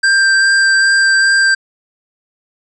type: tone with vibrato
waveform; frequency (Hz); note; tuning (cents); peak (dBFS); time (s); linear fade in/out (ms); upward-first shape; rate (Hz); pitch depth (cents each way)
square; 1580; G6; +13; -9; 0.03-1.55; 10; triangle; 2.5; 10
effects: resampled to 22050 Hz + 8-bit